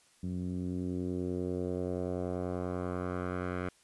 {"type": "tone with low-pass filter sweep", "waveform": "10% pulse", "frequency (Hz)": 90.3, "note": "F#2", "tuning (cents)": -42, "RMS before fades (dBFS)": -35, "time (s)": [0.23, 3.69], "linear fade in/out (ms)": 5, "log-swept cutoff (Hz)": [190, 1800], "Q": 1.7, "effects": ["white hiss -65 dBFS RMS until 3.83 s", "resampled to 24000 Hz"]}